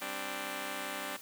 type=chord; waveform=5% pulse; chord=G suspended fourth; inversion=none; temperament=just; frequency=196 / 261.3 / 294 Hz; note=G3 / C4 / D4; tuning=0 / -2 / +2 cents; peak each=-33 / -31 / -30 dBFS; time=0.01-1.17 s; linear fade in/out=10 ms; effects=white hiss -50 dBFS RMS until 1.21 s + high-pass 100 Hz 12 dB/octave